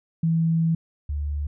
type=tone pair in turn; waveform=sine; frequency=163.9 / 73.01 Hz; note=E3 / D2; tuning=-10 / -10 cents; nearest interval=octave + major second; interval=1400 cents; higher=first; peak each=-18 / -24 dBFS; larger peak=first; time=0.23-0.75 / 1.09-1.47 s; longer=first; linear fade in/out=5 ms; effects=none